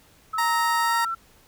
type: tone with pitch glide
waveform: sine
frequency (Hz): 1296 to 1344.8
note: E6 to E6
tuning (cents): -30 to +34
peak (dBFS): -25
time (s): 0.33-1.15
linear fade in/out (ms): 10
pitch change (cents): +64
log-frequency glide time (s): 0.79-0.95
type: tone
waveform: 30% pulse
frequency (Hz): 932.3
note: A#5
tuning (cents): 0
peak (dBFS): -19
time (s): 0.38-1.05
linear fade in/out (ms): 5
effects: pink hiss -56 dBFS RMS until 1.47 s